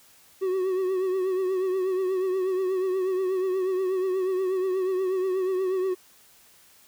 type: tone with vibrato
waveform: triangle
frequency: 374.5 Hz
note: F#4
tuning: 21 cents sharp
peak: -21 dBFS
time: 0.41-5.95 s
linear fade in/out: 20 ms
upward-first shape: triangle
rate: 8.3 Hz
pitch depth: 60 cents each way
effects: white hiss -56 dBFS RMS until 6.87 s